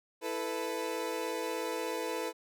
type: chord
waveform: 30% pulse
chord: E suspended fourth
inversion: none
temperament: equal with one note detuned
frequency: 329.6 / 440 / 496.7 Hz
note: E4 / A4 / B4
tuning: 0 / 0 / +10 cents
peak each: -37 / -35 / -34 dBFS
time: 0.21-2.33 s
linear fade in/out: 50 ms
effects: none